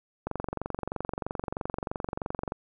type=click train; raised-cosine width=1 ms; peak=-17 dBFS; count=53; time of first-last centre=0.27-2.521 s; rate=23.1 Hz; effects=none